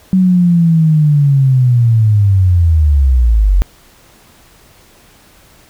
sine linear sweep, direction down, 188.9 to 43.65 Hz, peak -6 dBFS, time 0.13-3.62 s, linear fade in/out 0 ms, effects pink hiss -45 dBFS RMS until 5.69 s

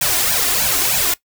white noise with flanger, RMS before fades -17 dBFS, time 0.01-1.14 s, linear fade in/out 5 ms, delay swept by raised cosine 1.2 to 2.9 ms, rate 3.2 Hz, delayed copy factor +1, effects noise-tail reverb RT60 0.1 s tail -19 dB re dry

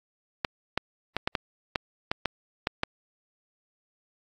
clicks, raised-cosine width 0.3 ms, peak -9 dBFS, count 10, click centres 0.448 / 0.776 / 1.166 / 1.275 / 1.352 / 1.758 / 2.115 / 2.257 / 2.671 / 2.834 s, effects AAC 64 kbps

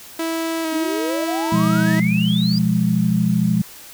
sawtooth tone with vibrato, 323.6 Hz, E4, 32 cents flat, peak -17 dBFS, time 0.19-2 s, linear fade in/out 5 ms, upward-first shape square, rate 1.1 Hz, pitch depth 20 cents each way
sine exponential sweep, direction up, 285.7 to 4978 Hz, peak -24 dBFS, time 0.72-2.59 s, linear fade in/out 10 ms
sine chord, F diminished, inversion second, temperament equal, 123.47 / 174.61 / 207.7 Hz, Cb3 / F3 / Ab3, 0 / 0 / 0 cents, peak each -22 / -18 / -18 dBFS, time 1.52-3.62 s, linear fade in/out 5 ms
effects white hiss -40 dBFS RMS until 3.93 s

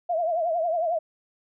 sine tone with vibrato, 669 Hz, E5, 25 cents sharp, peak -22 dBFS, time 0.09-0.99 s, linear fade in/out 10 ms, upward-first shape triangle, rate 11 Hz, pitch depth 130 cents each way, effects none

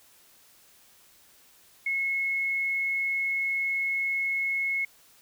sine tone, 2179 Hz, C#7, 30 cents flat, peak -25 dBFS, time 1.86-4.85 s, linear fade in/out 5 ms, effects white hiss -58 dBFS RMS until 5.21 s

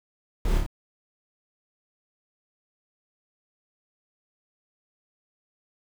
brown noise with echo, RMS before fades -26 dBFS, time 0.45-0.58 s, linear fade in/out 2 ms, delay 28 ms, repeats 3, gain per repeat -2 dB, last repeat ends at 0.664 s, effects none

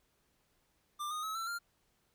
square tone with pitch steps, 1189 / 1237.3 / 1287.7 / 1340 / 1394.5 Hz, D6 / D#6 / E6 / E6 / F6, +21 / -10 / -41 / +28 / -3 cents, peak -37 dBFS, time 0.99-1.59 s, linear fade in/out 20 ms, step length 120 ms, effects pink hiss -75 dBFS RMS until 2.14 s

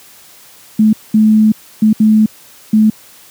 sine tone bursts at uneven times, 216.2 Hz, A3, 30 cents flat, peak -5 dBFS, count 5, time 0.79-0.93 / 1.14-1.52 / 1.82-1.93 / 2-2.26 / 2.73-2.9 s, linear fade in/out 5 ms, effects white hiss -41 dBFS RMS until 3.3 s + high-pass 80 Hz 12 dB/octave

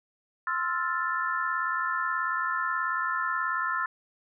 sine chord, F major seventh, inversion second, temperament equal, 1046.5 / 1318.5 / 1396.9 / 1760 Hz, C6 / E6 / F6 / A6, 0 / 0 / 0 / 0 cents, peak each -32 / -31 / -32 / -32 dBFS, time 0.47-3.86 s, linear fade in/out 2 ms, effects none

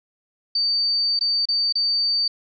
sine tone with dropouts, 4600 Hz, D8, 37 cents flat, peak -18 dBFS, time 0.55-2.28 s, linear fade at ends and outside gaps 5 ms, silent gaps 1.192-1.209 / 1.455-1.486 / 1.725-1.753 s, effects none

